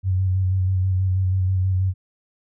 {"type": "tone with vibrato", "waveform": "sine", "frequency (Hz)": 93.6, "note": "F#2", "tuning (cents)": 20, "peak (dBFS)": -17, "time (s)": [0.03, 1.94], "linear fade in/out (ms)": 50, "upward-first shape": "square", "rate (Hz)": 6.2, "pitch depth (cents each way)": 24, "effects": []}